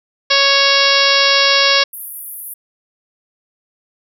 harmonic tone, 554.4 Hz, C#5, in tune, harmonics 1 / 2 / 3 / 4 / 5 / 6 / 7 / 8 / 9 / 10, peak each -19 / -19 / -19 / -19 / -19 / -19 / -19 / -19 / -19 / -19 dBFS, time 0.3-1.84 s, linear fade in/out 10 ms
white band-pass noise, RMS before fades -30 dBFS, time 1.93-2.54 s, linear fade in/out 5 ms, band 10000 to 15000 Hz, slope 96 dB/octave
effects none

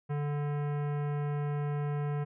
sine tone with hard clipping, 146 Hz, D3, 10 cents flat, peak -32 dBFS, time 0.09-2.25 s, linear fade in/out 20 ms, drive 18 dB, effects resampled to 8000 Hz

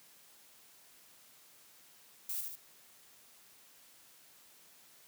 violet noise with echo, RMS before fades -38 dBFS, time 2.29-2.41 s, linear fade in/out 5 ms, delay 73 ms, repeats 2, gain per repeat -4 dB, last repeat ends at 2.556 s, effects white hiss -61 dBFS RMS until 5.07 s + high-pass 100 Hz 12 dB/octave

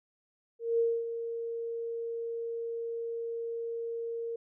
sine tone with ADSR envelope, 462.7 Hz, A#4, 13 cents flat, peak -23 dBFS, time 0.59-4.36 s, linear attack 200 ms, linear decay 250 ms, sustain -10 dB, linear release 5 ms, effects none

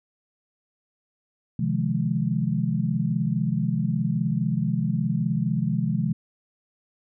sine chord, F minor seventh, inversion second, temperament equal with one note detuned, 130.81 / 155.56 / 174.61 / 210.8 Hz, C3 / Eb3 / F3 / Ab3, 0 / 0 / 0 / +26 cents, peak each -27 dBFS, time 1.59-6.13 s, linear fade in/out 5 ms, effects none

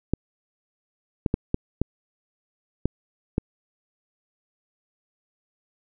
clicks, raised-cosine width 3 ms, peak -8 dBFS, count 7, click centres 0.136 / 1.262 / 1.341 / 1.544 / 1.816 / 2.856 / 3.381 s, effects none

